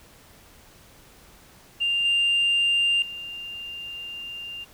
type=tone with level steps; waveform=sine; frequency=2794 Hz; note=F7; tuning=in tune; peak=-20 / -17 / -33 dBFS; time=1.8-4.65 s; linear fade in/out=20 ms; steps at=2.05 / 3.02 s; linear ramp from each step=2 ms; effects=tanh soft clip ceiling -16 dBFS + pink hiss -52 dBFS RMS until 4.73 s